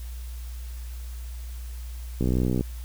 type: click train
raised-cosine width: 3 ms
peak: -12 dBFS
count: 26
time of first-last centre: 2.21-2.609 s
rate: 62.6 Hz
effects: added 60 Hz sine -33 dBFS peak until 2.84 s + white hiss -50 dBFS RMS until 2.84 s